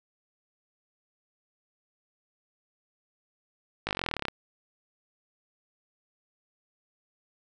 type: slowing click train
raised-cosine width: 0.3 ms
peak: -13 dBFS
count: 18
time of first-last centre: 3.87-4.283 s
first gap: 19 ms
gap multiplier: 1.03
effects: none